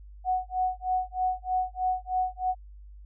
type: tone with tremolo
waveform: sine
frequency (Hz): 740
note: F#5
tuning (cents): 0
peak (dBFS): -22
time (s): 0.24-2.55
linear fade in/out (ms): 50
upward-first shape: sine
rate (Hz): 3.2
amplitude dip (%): 100
effects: added 50 Hz sine -44 dBFS peak until 3.05 s